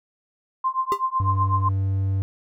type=tone with tremolo; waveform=sine; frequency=1046.5 Hz; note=C6; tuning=in tune; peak=-17 dBFS; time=0.64-1.69 s; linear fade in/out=5 ms; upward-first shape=triangle; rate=8 Hz; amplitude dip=100%
type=tone with exponential decay; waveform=square; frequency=400 Hz; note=G4; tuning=35 cents sharp; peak=-21 dBFS; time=0.92-1.02 s; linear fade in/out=0 ms; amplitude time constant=20 ms
type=tone; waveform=triangle; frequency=96.8 Hz; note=G2; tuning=21 cents flat; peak=-18 dBFS; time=1.2-2.22 s; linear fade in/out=0 ms
effects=none